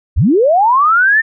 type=linear sweep; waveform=sine; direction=up; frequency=43.91 to 1828 Hz; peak=-7 dBFS; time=0.16-1.22 s; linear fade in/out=20 ms; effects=none